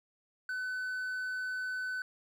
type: tone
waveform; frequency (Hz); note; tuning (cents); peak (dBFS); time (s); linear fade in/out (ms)
triangle; 1508; F#6; +32; -32; 0.49-2.02; 2
effects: none